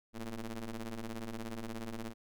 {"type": "ring-modulated tone", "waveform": "sawtooth", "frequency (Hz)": 111.6, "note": "A2", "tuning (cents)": 25, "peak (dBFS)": -32, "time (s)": [0.13, 2.14], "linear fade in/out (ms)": 50, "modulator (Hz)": 120, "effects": []}